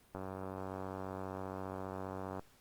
click train, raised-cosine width 1 ms, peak -28 dBFS, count 214, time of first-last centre 0.15-2.394 s, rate 94.9 Hz, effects pink hiss -66 dBFS RMS until 2.6 s + Opus 32 kbps

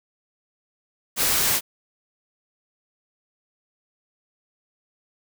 white noise, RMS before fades -21 dBFS, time 1.16-1.61 s, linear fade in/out 50 ms, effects none

